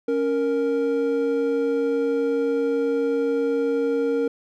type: tone pair together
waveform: triangle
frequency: 277.2 / 466.2 Hz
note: C#4 / A#4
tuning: 0 / 0 cents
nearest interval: major sixth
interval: 900 cents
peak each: -23 / -19 dBFS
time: 0.08-4.28 s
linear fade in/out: 5 ms
effects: none